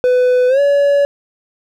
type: tone with pitch glide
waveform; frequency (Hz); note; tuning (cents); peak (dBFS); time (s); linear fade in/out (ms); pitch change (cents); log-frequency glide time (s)
triangle; 500 to 567.8; B4 to C#5; +21 to +41; -7; 0.04-1.05; 0; +220; 0.48-0.6
effects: none